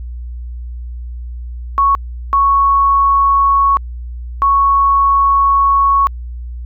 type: tone bursts at uneven times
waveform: sine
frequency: 1108.7 Hz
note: C#6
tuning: in tune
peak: -8 dBFS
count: 3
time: 1.78-1.95 / 2.33-3.77 / 4.42-6.07 s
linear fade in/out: 0 ms
effects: added 60 Hz sine -23 dBFS peak until 6.65 s